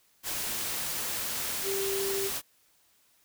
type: tone in noise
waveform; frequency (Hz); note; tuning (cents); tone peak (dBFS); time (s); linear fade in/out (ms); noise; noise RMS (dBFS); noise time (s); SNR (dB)
sine; 392; G4; 0; -30; 1.63-2.31; 50; white; -33; 0.23-2.42; 0
effects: white hiss -66 dBFS RMS until 3.24 s